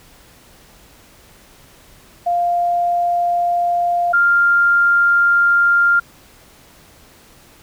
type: tone pair in turn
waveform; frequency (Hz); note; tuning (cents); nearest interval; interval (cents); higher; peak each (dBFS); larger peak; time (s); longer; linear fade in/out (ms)
sine; 698.5 / 1397; F5 / F6; 0 / 0; octave; 1200; second; -14 / -10; second; 2.26-4.13 / 4.13-6; neither; 10
effects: pink hiss -47 dBFS RMS until 7.62 s